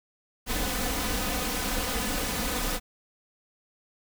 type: noise with comb filter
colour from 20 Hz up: pink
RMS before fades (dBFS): -29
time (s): 0.46-2.8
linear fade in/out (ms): 50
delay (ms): 4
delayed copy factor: +0.8
effects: none